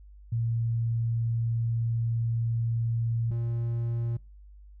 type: tone pair in turn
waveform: sine / triangle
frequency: 115.4 / 117.01 Hz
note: A#2 / A#2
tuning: -17 / +7 cents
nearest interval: unison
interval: 24 cents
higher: second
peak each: -25 dBFS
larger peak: neither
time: 0.32-3.31 / 3.31-4.17 s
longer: first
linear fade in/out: 5 ms
effects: noise-tail reverb RT60 0.3 s tail -23 dB re dry + added 50 Hz sine -47 dBFS peak until 4.8 s